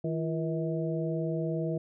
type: harmonic tone with a mistuned harmonic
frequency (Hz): 160.1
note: D#3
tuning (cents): +50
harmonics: 1 / 2 / 3 / 4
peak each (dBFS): -31 / -34 / -36 / -37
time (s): 0.04-1.78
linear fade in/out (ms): 5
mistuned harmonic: 2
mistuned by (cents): +95
effects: none